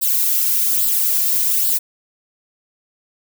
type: noise with flanger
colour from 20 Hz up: violet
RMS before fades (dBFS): -17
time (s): 0.01-1.79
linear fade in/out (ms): 20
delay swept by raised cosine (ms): 0.23 to 2.23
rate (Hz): 1.2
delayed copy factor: +0.55
effects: none